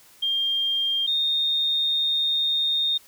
sine tone pair in turn, 3200 / 3675 Hz, G7 / A#7, +35 / -25 cents, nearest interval major second, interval 240 cents, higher second, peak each -21 / -20 dBFS, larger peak second, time 0.22-1.07 / 1.07-2.98 s, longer second, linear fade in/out 10 ms, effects white hiss -53 dBFS RMS until 3.07 s

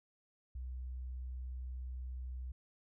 sine tone, 63.1 Hz, B1, 38 cents sharp, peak -40 dBFS, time 0.55-2.52 s, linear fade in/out 5 ms, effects none

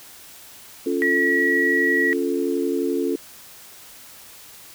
sine chord, Db augmented, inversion none, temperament equal, 277.2 / 349.2 / 440 Hz, Db4 / F4 / A4, 0 / 0 / 0 cents, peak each -24 / -24 / -25 dBFS, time 0.86-3.16 s, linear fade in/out 5 ms
sine tone, 1924 Hz, B6, 46 cents flat, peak -18 dBFS, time 1.02-2.13 s, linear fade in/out 0 ms
effects white hiss -44 dBFS RMS until 4.74 s

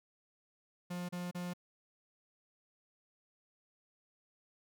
45% pulse tone bursts, 177.2 Hz, F3, 25 cents sharp, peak -38 dBFS, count 3, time 0.9-1.536 s, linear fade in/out 10 ms, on 190 ms, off 33 ms, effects none

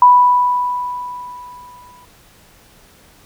sine tone with exponential decay, 987 Hz, B5, 1 cent flat, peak -3 dBFS, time 0.02-2.05 s, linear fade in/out 2 ms, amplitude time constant 440 ms, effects pink hiss -48 dBFS RMS until 3.25 s

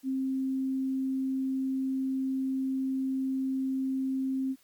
sine tone, 264.8 Hz, C4, 21 cents sharp, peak -27 dBFS, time 0.03-4.56 s, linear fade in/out 50 ms, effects white hiss -64 dBFS RMS until 4.63 s + MP3 96 kbps

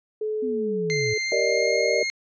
sine tone, 430 Hz, A4, 40 cents flat, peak -24 dBFS, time 0.21-1.18 s, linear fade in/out 5 ms
sine linear sweep, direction down, 262.8 to 110 Hz, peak -28 dBFS, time 0.42-1.14 s, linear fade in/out 10 ms
sawtooth tone with pitch glide, 2090 to 2138 Hz, C7 to C7, -2 to +37 cents, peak -21 dBFS, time 0.9-2.1 s, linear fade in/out 0 ms, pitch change +39 cents, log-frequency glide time 1.16-1.82 s
sine chord, Eb major seventh, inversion first, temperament just, 388.9 / 466.7 / 583.4 / 622.3 Hz, G4 / Bb4 / D5 / Eb5, -14 / +2 / -12 / 0 cents, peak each -28 / -24 / -25 / -27 dBFS, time 1.32-2.03 s, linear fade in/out 2 ms
effects resampled to 16000 Hz

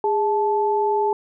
sine tone pair together, 411.1 / 871 Hz, G#4 / A5, -18 / -18 cents, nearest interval octave + minor second, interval 1300 cents, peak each -20 dBFS, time 0.04-1.13 s, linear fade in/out 2 ms, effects none

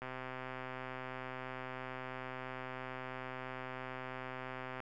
click train, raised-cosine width 0.5 ms, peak -28 dBFS, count 618, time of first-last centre 0.02-4.803 s, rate 129 Hz, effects none

